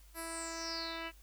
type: tone with low-pass filter sweep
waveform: 10% pulse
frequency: 329.6 Hz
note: E4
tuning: in tune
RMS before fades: -41 dBFS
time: 0.14-1.12 s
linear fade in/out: 50 ms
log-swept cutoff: 12000 to 2800 Hz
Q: 9.2
effects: added 50 Hz sine -56 dBFS peak until 1.22 s + white hiss -65 dBFS RMS until 1.22 s